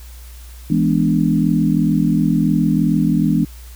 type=chord; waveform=sine; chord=E dominant seventh; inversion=none; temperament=equal; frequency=164.81 / 207.7 / 246.9 / 293.7 Hz; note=E3 / G#3 / B3 / D4; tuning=0 / 0 / 0 / 0 cents; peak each=-17 / -18 / -19 / -19 dBFS; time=0.7-3.45 s; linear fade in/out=5 ms; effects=added 60 Hz sine -34 dBFS peak until 3.75 s + white hiss -45 dBFS RMS until 3.75 s